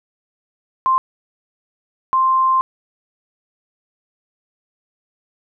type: tone bursts at uneven times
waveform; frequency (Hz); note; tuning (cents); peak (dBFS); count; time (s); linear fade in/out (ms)
sine; 1050; C6; +6; -12; 2; 0.86-0.98 / 2.13-2.61; 0
effects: none